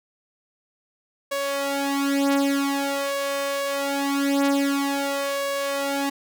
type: tone with flanger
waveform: sawtooth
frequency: 278.9 Hz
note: C#4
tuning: 11 cents sharp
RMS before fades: -24 dBFS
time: 1.31-6.1 s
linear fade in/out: 10 ms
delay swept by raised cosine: 1.8 to 5.5 ms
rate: 0.24 Hz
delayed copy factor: +0.9
effects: none